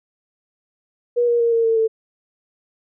sine tone with pitch steps, 481.3 / 473.9 / 466.5 / 459.3 / 452.2 / 445.2 Hz, B4 / A#4 / A#4 / A#4 / A4 / A4, -45 / +28 / +1 / -26 / +47 / +20 cents, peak -14 dBFS, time 1.16-1.88 s, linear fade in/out 20 ms, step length 120 ms, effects none

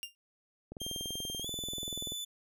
sawtooth tone with exponential decay, 2800 Hz, F7, 4 cents sharp, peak -31 dBFS, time 0.03-0.15 s, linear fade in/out 0 ms, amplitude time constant 25 ms
click train, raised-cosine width 2 ms, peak -30 dBFS, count 30, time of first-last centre 0.72-2.121 s, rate 20.7 Hz
sawtooth tone with pitch glide, 3186 to 3494 Hz, G7 to A7, +27 to -13 cents, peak -34 dBFS, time 0.8-2.25 s, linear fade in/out 10 ms, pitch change +160 cents, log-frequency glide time 1.41-1.47 s
effects none

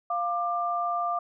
sine tone pair together, 698.5 / 1188.7 Hz, F5 / D6, 0 / +21 cents, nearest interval major sixth, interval 921 cents, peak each -28 dBFS, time 0.1-1.19 s, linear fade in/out 5 ms, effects none

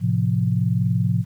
sine chord, F major, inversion first, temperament equal, 110 / 130.81 / 174.61 Hz, A2 / C3 / F3, 0 / 0 / 0 cents, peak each -21 / -22 / -22 dBFS, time 0-1.25 s, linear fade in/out 50 ms, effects 9-bit

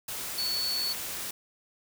sine tone in noise, 4435 Hz, C#8, in tune, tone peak -28 dBFS, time 0.38-0.93 s, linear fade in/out 5 ms, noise white, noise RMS -36 dBFS, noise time 0.08-1.31 s, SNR +5 dB, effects none

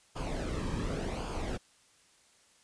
brown noise with flanger, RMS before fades -35 dBFS, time 0.15-1.58 s, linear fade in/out 20 ms, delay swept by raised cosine 0.51 to 1.44 ms, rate 0.89 Hz, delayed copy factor -0.6, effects white hiss -64 dBFS RMS until 2.63 s + resampled to 22050 Hz

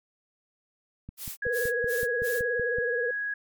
click train, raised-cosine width 5 ms, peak -27 dBFS, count 10, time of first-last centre 1.09-2.785 s, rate 5.31 Hz
blue noise bursts, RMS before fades -37 dBFS, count 4, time 1.17-2.42 s, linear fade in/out 50 ms, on 200 ms, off 150 ms
sine tone, 1661.2 Hz, G#6, in tune, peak -28 dBFS, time 1.42-3.34 s, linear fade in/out 5 ms
sine tone with vibrato, 481 Hz, B4, 46 cents flat, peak -27 dBFS, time 1.45-3.11 s, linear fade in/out 5 ms, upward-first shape sine, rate 19 Hz, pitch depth 77 cents each way
effects MP3 96 kbps

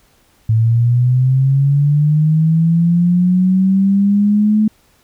sine linear sweep, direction up, 110 to 216.1 Hz, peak -9 dBFS, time 0.49-4.68 s, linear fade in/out 5 ms, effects pink hiss -54 dBFS RMS until 5.03 s

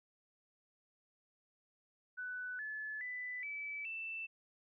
sine tone with pitch steps, 1493 / 1724.9 / 1992.9 / 2303 / 2660 Hz, F#6 / A6 / B6 / D7 / E7, +15 / -35 / +15 / -34 / +15 cents, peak -40 dBFS, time 2.17-4.27 s, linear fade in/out 20 ms, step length 420 ms, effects none

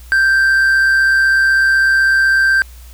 triangle tone with amplitude modulation, 1568 Hz, G6, in tune, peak -6 dBFS, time 0.12-2.62 s, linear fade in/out 0 ms, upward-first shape sine, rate 136 Hz, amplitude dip 30%, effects added 60 Hz sine -34 dBFS peak until 2.93 s + white hiss -45 dBFS RMS until 2.93 s

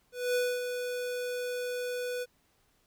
square tone with ADSR envelope, 493.9 Hz, B4, in tune, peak -26 dBFS, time 0.12-2.26 s, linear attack 230 ms, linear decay 250 ms, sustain -7 dB, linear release 36 ms, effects pink hiss -70 dBFS RMS until 2.86 s

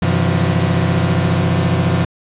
40% pulse tone cluster, 94.3 / 127.8 / 161 / 175.6 Hz, F#2 / C3 / E3 / F3, +33 / -40 / -41 / +10 cents, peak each -18 dBFS, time 0.02-2.05 s, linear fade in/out 5 ms, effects resampled to 8000 Hz + 8-bit

